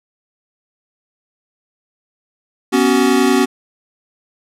square chord, B suspended second, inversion none, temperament equal with one note detuned, 246.9 / 277.2 / 376.2 Hz, B3 / C#4 / F#4, 0 / 0 / +29 cents, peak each -16 dBFS, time 2.72-3.46 s, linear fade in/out 20 ms, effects low-pass 12000 Hz 12 dB/octave

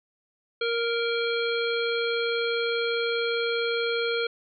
harmonic tone, 466.2 Hz, A#4, in tune, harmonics 1 / 3 / 5 / 7 / 9, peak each -26 / -31 / -33 / -34 / -36 dBFS, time 0.61-4.27 s, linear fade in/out 5 ms, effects none

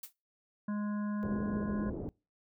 blue noise with exponential decay, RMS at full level -38 dBFS, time 0.03-0.13 s, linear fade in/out 5 ms, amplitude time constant 21 ms
harmonic tone, 207.7 Hz, G#3, in tune, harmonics 1 / 3 / 5 / 7 / 8, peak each -32 / -49 / -47 / -53 / -53 dBFS, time 0.68-1.9 s, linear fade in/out 5 ms
white low-pass noise, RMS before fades -39 dBFS, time 1.23-2.09 s, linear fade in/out 0 ms, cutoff 460 Hz, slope 24 dB/octave
effects noise-tail reverb RT60 0.3 s tail -25 dB re dry

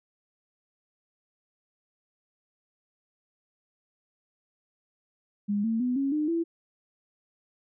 sine tone with pitch steps, 204.5 / 225.6 / 248.9 / 274.6 / 302.9 / 334.1 Hz, G#3 / A3 / B3 / C#4 / D#4 / E4, -26 / +44 / +14 / -16 / -46 / +23 cents, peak -24 dBFS, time 5.48-6.44 s, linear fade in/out 20 ms, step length 160 ms, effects none

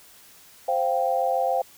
sine chord, C suspended fourth, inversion none, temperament just, 523.3 / 697.7 / 784.9 Hz, C5 / F5 / G5, 0 / -2 / +2 cents, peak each -25 dBFS, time 0.68-1.62 s, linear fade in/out 5 ms, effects white hiss -51 dBFS RMS until 1.77 s

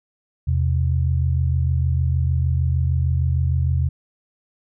sine tone pair together, 81.5 / 128.04 Hz, E2 / C3, -19 / -37 cents, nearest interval minor sixth, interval 782 cents, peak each -18 / -21 dBFS, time 0.47-3.89 s, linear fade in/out 10 ms, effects none

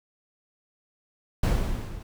brown noise with level ramp, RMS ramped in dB -19 to -40 dBFS, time 1.43-2.03 s, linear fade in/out 5 ms, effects none

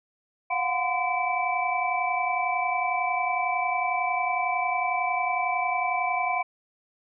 sine tone cluster, 710 / 741 / 1021 / 2313 Hz, F5 / F#5 / C6 / D7, +28 / +2 / -43 / -27 cents, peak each -29 dBFS, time 0.5-6.43 s, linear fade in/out 10 ms, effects none

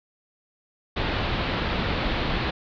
pink low-pass noise, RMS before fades -26 dBFS, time 0.96-2.51 s, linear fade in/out 10 ms, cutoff 4200 Hz, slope 48 dB/octave, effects none

